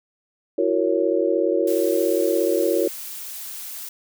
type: chord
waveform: sine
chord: F# dominant seventh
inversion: third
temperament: just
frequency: 333 / 370 / 462.5 / 555 Hz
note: E4 / F#4 / A#4 / C#5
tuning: +18 / 0 / -14 / +2 cents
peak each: -23 dBFS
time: 0.58-2.88 s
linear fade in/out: 5 ms
type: noise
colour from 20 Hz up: blue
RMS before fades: -34 dBFS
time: 1.67-3.89 s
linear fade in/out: 5 ms
effects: none